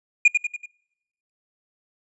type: tone with echo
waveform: triangle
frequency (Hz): 2432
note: D#7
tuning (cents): -40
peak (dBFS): -8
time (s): 0.25-0.28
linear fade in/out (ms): 5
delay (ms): 95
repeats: 4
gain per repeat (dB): -6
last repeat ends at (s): 0.66
effects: noise-tail reverb RT60 0.9 s tail -26 dB re dry + resampled to 22050 Hz